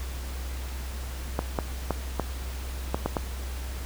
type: clicks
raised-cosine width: 1 ms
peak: -11 dBFS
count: 7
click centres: 1.391 / 1.588 / 1.907 / 2.197 / 2.945 / 3.06 / 3.168 s
effects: added 64 Hz sine -32 dBFS peak until 3.85 s + pink hiss -42 dBFS RMS until 3.85 s